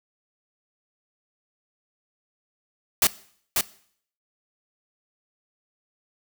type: noise with echo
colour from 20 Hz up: white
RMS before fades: -18 dBFS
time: 3.02-3.07 s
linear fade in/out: 2 ms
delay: 540 ms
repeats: 1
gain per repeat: -4 dB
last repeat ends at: 3.61 s
effects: noise-tail reverb RT60 0.6 s tail -19 dB re dry